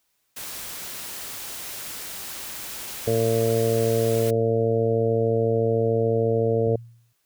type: noise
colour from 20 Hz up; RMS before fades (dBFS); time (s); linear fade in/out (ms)
white; -35; 0.36-4.31; 10
type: harmonic tone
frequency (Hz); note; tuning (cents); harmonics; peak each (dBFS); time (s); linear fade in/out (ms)
113.7; A#2; -43; 1 / 2 / 3 / 4 / 5 / 6; -25 / -30 / -32 / -21 / -28 / -33; 3.07-6.76; 5
type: tone with exponential decay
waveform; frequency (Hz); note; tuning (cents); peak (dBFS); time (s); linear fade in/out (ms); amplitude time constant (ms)
sine; 116.54; A#2; 0; -26; 6.67-7.13; 5; 100
effects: white hiss -71 dBFS RMS until 7.25 s